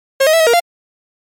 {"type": "tone with pitch steps", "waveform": "45% pulse", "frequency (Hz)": [539, 627, 657, 638, 470.2, 693], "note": ["C#5", "D#5", "E5", "D#5", "A#4", "F5"], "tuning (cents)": [-49, 13, -6, 43, 15, -14], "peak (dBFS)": -8, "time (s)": [0.2, 0.602], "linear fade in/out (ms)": 10, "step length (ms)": 67, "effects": ["MP3 64 kbps"]}